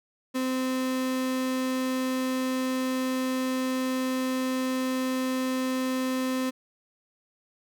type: tone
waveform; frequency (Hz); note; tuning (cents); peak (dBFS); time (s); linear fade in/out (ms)
35% pulse; 258.5; C4; -21; -24; 0.34-6.51; 20
effects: none